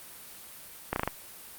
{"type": "slowing click train", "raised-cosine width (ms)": 0.5, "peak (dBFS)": -12, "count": 5, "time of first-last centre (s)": [0.93, 1.076], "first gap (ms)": 31, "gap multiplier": 1.11, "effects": ["white hiss -47 dBFS RMS until 1.58 s", "Opus 32 kbps"]}